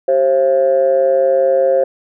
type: tone with amplitude modulation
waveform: sine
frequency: 533 Hz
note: C5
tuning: 32 cents sharp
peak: -5 dBFS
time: 0.08-1.84 s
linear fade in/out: 5 ms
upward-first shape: sine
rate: 145 Hz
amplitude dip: 85%
effects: tanh soft clip ceiling -3 dBFS